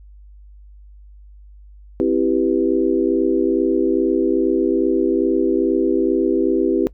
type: chord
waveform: sine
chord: C major seventh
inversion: none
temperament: equal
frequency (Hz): 261.6 / 329.6 / 392 / 493.9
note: C4 / E4 / G4 / B4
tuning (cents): 0 / 0 / 0 / 0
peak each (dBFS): -21 / -18 / -19 / -24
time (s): 2-6.87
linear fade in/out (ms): 0
effects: noise-tail reverb RT60 0.1 s tail -21 dB re dry + added 50 Hz sine -40 dBFS peak until 6.93 s